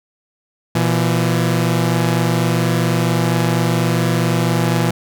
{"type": "tone pair together", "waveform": "sawtooth", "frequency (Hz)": [120, 167.85], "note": ["B2", "E3"], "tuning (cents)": [-49, 32], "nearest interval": "tritone", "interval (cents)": 581, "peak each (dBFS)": -13, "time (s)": [0.75, 4.91], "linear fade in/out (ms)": 5, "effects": []}